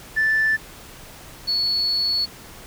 sine tone pair in turn, 1760 / 4404 Hz, A6 / C#8, 0 / -12 cents, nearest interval octave + major third, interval 1588 cents, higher second, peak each -15 / -18 dBFS, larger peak first, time 0.16-0.57 / 1.47-2.26 s, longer second, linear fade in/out 20 ms, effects tanh soft clip ceiling -13 dBFS + pink hiss -42 dBFS RMS until 2.66 s

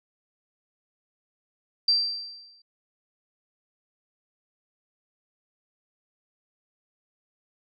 sine tone with exponential decay, 4699 Hz, D8, in tune, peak -16 dBFS, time 1.88-2.62 s, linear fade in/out 5 ms, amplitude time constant 160 ms, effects none

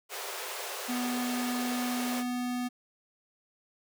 pink high-pass noise, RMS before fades -38 dBFS, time 0.09-2.24 s, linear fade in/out 50 ms, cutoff 380 Hz, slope 96 dB/octave
square tone, 246.9 Hz, B3, in tune, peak -31 dBFS, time 0.88-2.69 s, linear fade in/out 20 ms
effects none

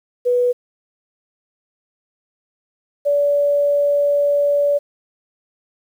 sine tone pair in turn, 491.1 / 575 Hz, B4 / D5, -10 / -37 cents, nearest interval minor third, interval 273 cents, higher second, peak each -13 dBFS, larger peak neither, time 0.25-0.53 / 3.05-4.79 s, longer second, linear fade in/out 20 ms, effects 8-bit

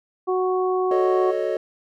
harmonic tone, 370 Hz, F#4, in tune, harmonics 1 / 2 / 3, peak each -20 / -27 / -28 dBFS, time 0.27-1.32 s, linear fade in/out 20 ms
triangle chord, D# half-diminished seventh, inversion first, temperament equal with one note detuned, 370 / 438.2 / 554.4 / 622.3 Hz, F#4 / A4 / C#5 / D#5, 0 / -7 / 0 / 0 cents, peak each -25 dBFS, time 0.91-1.57 s, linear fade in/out 2 ms
effects none

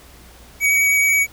square tone with vibrato, 2261 Hz, C#7, 34 cents sharp, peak -14 dBFS, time 0.6-1.27 s, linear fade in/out 50 ms, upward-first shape sine, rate 9.4 Hz, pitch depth 11 cents each way, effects added 60 Hz sine -46 dBFS peak until 1.32 s + pink hiss -46 dBFS RMS until 1.32 s

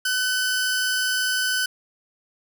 sawtooth tone pair together, 1511 / 5082 Hz, F#6 / D#8, +36 / +36 cents, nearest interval octave + major sixth, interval 2100 cents, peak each -18 / -27 dBFS, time 0.05-1.66 s, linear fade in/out 5 ms, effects 8-bit

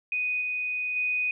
sine tone with level steps, 2489 Hz, D#7, in tune, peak -25 / -27 / -24 dBFS, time 0.12-1.31 s, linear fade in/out 2 ms, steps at 0.41 / 0.96 s, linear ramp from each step 5 ms, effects none

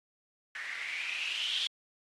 violet noise with low-pass filter sweep, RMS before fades -36 dBFS, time 0.55-1.67 s, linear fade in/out 2 ms, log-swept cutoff 1800 to 3400 Hz, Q 7.7, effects low-pass 9000 Hz 12 dB/octave + AAC 32 kbps

